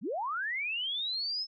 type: linear sweep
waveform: sine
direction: up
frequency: 146.83 to 5274 Hz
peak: -31 dBFS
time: 0.01-1.47 s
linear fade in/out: 50 ms
effects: none